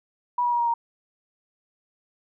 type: tone with pitch steps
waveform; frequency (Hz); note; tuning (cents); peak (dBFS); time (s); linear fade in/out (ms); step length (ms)
sine; 974 / 963.9 / 954 / 944.1 / 934.3; B5 / B5 / A#5 / A#5 / A#5; -24 / -42 / +40 / +22 / +4; -20; 0.38-0.74; 5; 72
effects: none